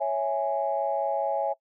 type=chord; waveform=sine; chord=C# minor; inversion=none; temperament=equal; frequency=554.4 / 659.3 / 830.6 Hz; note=C#5 / E5 / G#5; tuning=0 / 0 / 0 cents; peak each=-28 dBFS; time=0-1.54 s; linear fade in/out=20 ms; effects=noise-tail reverb RT60 0.1 s tail -21 dB re dry + tanh soft clip ceiling -14 dBFS